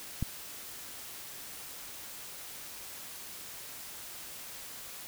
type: click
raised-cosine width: 5 ms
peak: -18 dBFS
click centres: 0.226 s
effects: white hiss -45 dBFS RMS until 5.07 s